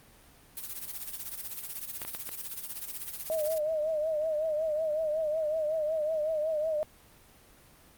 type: noise with tremolo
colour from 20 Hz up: blue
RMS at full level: -36 dBFS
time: 0.57-3.58 s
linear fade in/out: 0 ms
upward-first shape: sine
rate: 16 Hz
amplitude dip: 75%
type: clicks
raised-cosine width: 0.3 ms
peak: -23 dBFS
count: 4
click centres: 2.018 / 2.05 / 2.149 / 2.291 s
type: tone with vibrato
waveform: sine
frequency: 622 Hz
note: D#5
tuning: 1 cent flat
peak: -27 dBFS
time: 3.3-6.83 s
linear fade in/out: 0 ms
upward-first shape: triangle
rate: 5.4 Hz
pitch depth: 87 cents each way
effects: pink hiss -57 dBFS RMS until 7.97 s + Opus 32 kbps